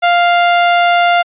sawtooth tone, 698.5 Hz, F5, in tune, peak -4 dBFS, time 0.02-1.23 s, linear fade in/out 20 ms, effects resampled to 8000 Hz

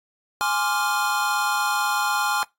square chord, D half-diminished seventh, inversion second, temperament equal, 830.6 / 1046.5 / 1174.7 / 1396.9 Hz, Ab5 / C6 / D6 / F6, 0 / 0 / 0 / 0 cents, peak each -26 / -28 / -30 / -26 dBFS, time 0.41-2.43 s, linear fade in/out 0 ms, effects noise-tail reverb RT60 0.2 s tail -24 dB re dry + AAC 64 kbps

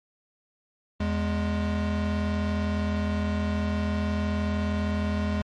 square tone pair together, 82.41 / 207.7 Hz, E2 / G#3, 0 / 0 cents, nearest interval octave + major third, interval 1600 cents, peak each -28 dBFS, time 1-5.42 s, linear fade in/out 5 ms, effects low-pass 4000 Hz 12 dB/octave + MP3 64 kbps

